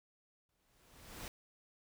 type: noise with exponential growth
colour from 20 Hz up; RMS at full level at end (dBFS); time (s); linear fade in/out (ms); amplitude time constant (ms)
pink; -44; 0.49-1.28; 1; 170
effects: none